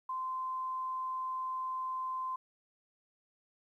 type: tone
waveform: sine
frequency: 1036 Hz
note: C6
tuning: 17 cents flat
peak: -34 dBFS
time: 0.09-2.36 s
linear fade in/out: 5 ms
effects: 12-bit